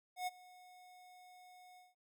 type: tone with ADSR envelope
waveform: square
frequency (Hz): 729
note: F#5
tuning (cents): -26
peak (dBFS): -36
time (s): 0.16-1.95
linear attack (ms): 110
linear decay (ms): 26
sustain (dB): -22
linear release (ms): 180
effects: none